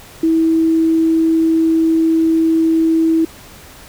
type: tone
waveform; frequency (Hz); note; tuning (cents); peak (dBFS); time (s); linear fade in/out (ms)
sine; 324.5; E4; -27; -10; 0.23-3.25; 5
effects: pink hiss -39 dBFS RMS until 3.88 s